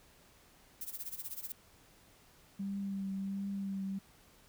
violet noise with tremolo, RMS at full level -40 dBFS, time 0.81-1.52 s, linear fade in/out 2 ms, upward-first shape sine, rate 16 Hz, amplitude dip 85%
sine tone with vibrato, 196 Hz, G3, in tune, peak -35 dBFS, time 2.59-3.99 s, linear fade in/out 10 ms, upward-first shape triangle, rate 1.4 Hz, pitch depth 26 cents each way
effects pink hiss -63 dBFS RMS until 4.48 s

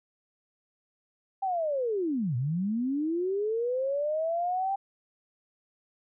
sine linear two-way sweep, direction down then up, 793 to 115.6 to 793 Hz, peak -26 dBFS, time 1.42-4.76 s, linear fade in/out 10 ms, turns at 2.36 s, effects none

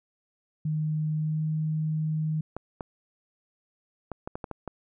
sine tone with pitch glide, 154.4 to 155.92 Hz, D#3 to D#3, -13 to +4 cents, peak -25 dBFS, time 0.65-2.41 s, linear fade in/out 5 ms, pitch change +17 cents, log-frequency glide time 1.16-1.43 s
clicks, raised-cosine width 1 ms, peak -20 dBFS, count 8, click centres 2.566 / 2.808 / 4.117 / 4.275 / 4.355 / 4.442 / 4.513 / 4.677 s
effects none

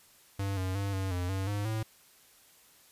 square tone with pitch steps, 98.6 / 93.5 / 99.3 / 95.7 / 89.3 / 96 / 102.5 / 110 Hz, G2 / F#2 / G2 / G2 / F2 / G2 / G#2 / A2, +11 / +19 / +23 / -41 / +39 / -36 / -22 / 0 cents, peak -31 dBFS, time 0.39-1.83 s, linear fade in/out 5 ms, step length 180 ms, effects white hiss -60 dBFS RMS until 2.91 s + resampled to 32000 Hz

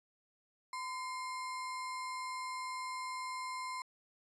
sine tone with sample-and-hold, 1021 Hz, C6, 43 cents flat, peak -38 dBFS, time 0.73-3.82 s, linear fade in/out 2 ms, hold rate 3150 Hz, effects resampled to 24000 Hz

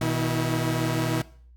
sawtooth tone cluster, 122.1 / 158.1 / 322.8 Hz, B2 / D#3 / E4, -19 / +28 / -36 cents, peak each -23 / -25 / -24 dBFS, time 0.01-1.22 s, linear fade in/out 5 ms, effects noise-tail reverb RT60 0.5 s tail -19 dB re dry + added 60 Hz sine -48 dBFS peak until 1.56 s

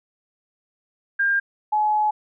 sine tone pair in turn, 1603 / 849.2 Hz, G6 / G#5, +38 / +38 cents, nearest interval major seventh, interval 1100 cents, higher first, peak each -17 dBFS, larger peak neither, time 1.19-1.4 / 1.72-2.11 s, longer second, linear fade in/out 10 ms, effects none

